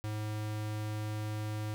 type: tone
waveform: square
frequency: 106.8 Hz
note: G#2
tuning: 49 cents sharp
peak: -35 dBFS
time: 0.04-1.74 s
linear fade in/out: 0 ms
effects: none